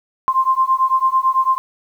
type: beating tone pair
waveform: sine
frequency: 1046.5 / 1055.5 Hz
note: C6 / C6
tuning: 0 / +15 cents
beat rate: 9 Hz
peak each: -16 dBFS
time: 0.28-1.58 s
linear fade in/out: 0 ms
effects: 8-bit